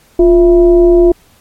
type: tone with frequency modulation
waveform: sine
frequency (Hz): 350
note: F4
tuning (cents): +4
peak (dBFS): -3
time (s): 0.19-1.12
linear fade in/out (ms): 5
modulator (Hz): 313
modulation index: 0.5
effects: pink hiss -48 dBFS RMS until 1.4 s + MP3 64 kbps